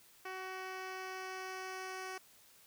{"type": "tone with low-pass filter sweep", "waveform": "10% pulse", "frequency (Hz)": 375.5, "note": "F#4", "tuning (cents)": 26, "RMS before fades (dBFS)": -44, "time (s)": [0.25, 2.18], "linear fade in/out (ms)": 5, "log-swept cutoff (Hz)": [3700, 8200], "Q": 0.86, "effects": ["white hiss -63 dBFS RMS until 2.66 s"]}